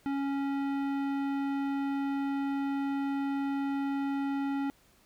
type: tone with tanh clipping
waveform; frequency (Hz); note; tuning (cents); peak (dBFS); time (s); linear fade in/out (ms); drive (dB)
sine; 277.2; C#4; 0; -31; 0.06-4.7; 0; 16
effects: pink hiss -64 dBFS RMS until 5.05 s